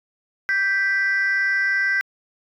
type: tone pair together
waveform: sine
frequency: 1567 / 1975.5 Hz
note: G6 / B6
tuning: -1 / 0 cents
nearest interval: major third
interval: 401 cents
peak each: -18 / -20 dBFS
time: 0.49-2.01 s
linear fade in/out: 0 ms
effects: tanh soft clip ceiling -14 dBFS